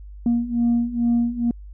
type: beating tone pair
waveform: sine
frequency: 235 / 237.3 Hz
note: A#3 / A#3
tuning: +14 / +31 cents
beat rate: 2.3 Hz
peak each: -21 / -18 dBFS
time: 0.26-1.51 s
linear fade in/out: 2 ms
effects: tanh soft clip ceiling -13 dBFS + added 50 Hz sine -36 dBFS peak until 1.73 s